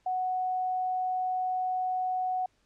sine tone, 740 Hz, F#5, in tune, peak -27 dBFS, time 0.06-2.46 s, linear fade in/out 5 ms, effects pink hiss -70 dBFS RMS until 2.65 s + low-pass 7000 Hz 12 dB/octave

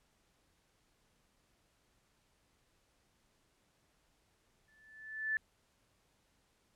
sine tone with exponential growth, 1751 Hz, A6, 9 cents flat, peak -29 dBFS, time 4.68-5.37 s, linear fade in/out 1 ms, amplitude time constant 150 ms, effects pink hiss -74 dBFS RMS until 6.75 s + low-pass 11000 Hz 12 dB/octave

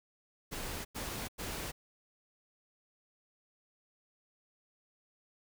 pink noise bursts, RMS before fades -40 dBFS, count 3, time 0.51-1.72 s, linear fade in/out 20 ms, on 340 ms, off 95 ms, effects none

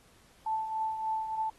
sine tone with tremolo, 879 Hz, A5, 2 cents flat, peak -27 dBFS, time 0.46-1.5 s, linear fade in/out 5 ms, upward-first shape triangle, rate 3.4 Hz, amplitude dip 60%, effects pink hiss -62 dBFS RMS until 1.58 s + AAC 32 kbps

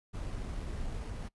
brown noise with sample-and-hold, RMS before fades -38 dBFS, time 0.13-1.29 s, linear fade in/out 20 ms, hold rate 7350 Hz, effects noise-tail reverb RT60 0.1 s tail -23 dB re dry + resampled to 24000 Hz

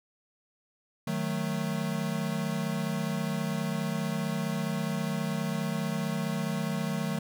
square chord, D# diminished, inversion none, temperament equal, 155.56 / 185 / 220 Hz, D#3 / F#3 / A3, 0 / 0 / 0 cents, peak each -34 dBFS, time 1.07-7.19 s, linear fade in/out 5 ms, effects none

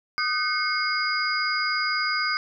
sine tone cluster, 1232 / 1517 / 2162 / 4898 Hz, D#6 / F#6 / C#7 / D#8, -17 / +43 / -44 / -28 cents, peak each -28 dBFS, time 0.18-2.37 s, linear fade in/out 0 ms, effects none

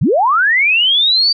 sine linear sweep, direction up, 90.5 to 4673 Hz, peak -9 dBFS, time 0.01-1.33 s, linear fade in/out 10 ms, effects none

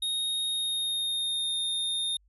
square tone with pitch glide, 3729 to 3663 Hz, A#7 to A#7, 0 to -31 cents, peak -28 dBFS, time 0.02-2.17 s, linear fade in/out 5 ms, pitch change -31 cents, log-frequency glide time 0.46-1.58 s, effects added 50 Hz sine -61 dBFS peak until 2.28 s

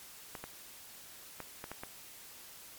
clicks, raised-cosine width 0.5 ms, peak -26 dBFS, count 6, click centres 0.352 / 0.44 / 1.403 / 1.641 / 1.716 / 1.835 s, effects white hiss -52 dBFS RMS until 2.78 s + MP3 96 kbps

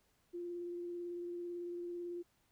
sine tone with vibrato, 348.8 Hz, F4, 2 cents flat, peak -40 dBFS, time 0.33-2.23 s, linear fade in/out 20 ms, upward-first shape sine, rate 18 Hz, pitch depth 14 cents each way, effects pink hiss -75 dBFS RMS until 2.51 s

